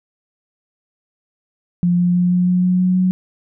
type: tone with pitch steps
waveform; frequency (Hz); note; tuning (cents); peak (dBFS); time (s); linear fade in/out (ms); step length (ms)
sine; 175.6 / 176.82 / 178.05 / 179.29 / 180.54 / 181.79 / 183.06 / 184.33; F3 / F3 / F3 / F3 / F#3 / F#3 / F#3 / F#3; +10 / +22 / +34 / +46 / -42 / -30 / -18 / -6; -12; 1.83-3.11; 0; 160
effects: none